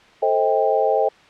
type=chord; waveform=sine; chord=A half-diminished seventh; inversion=none; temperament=just; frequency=440 / 528 / 633.6 / 792 Hz; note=A4 / C5 / Eb5 / G5; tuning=0 / +16 / +31 / +18 cents; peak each=-21 dBFS; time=0.22-1.09 s; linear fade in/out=10 ms; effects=white hiss -49 dBFS RMS until 1.29 s + low-pass 3000 Hz 12 dB/octave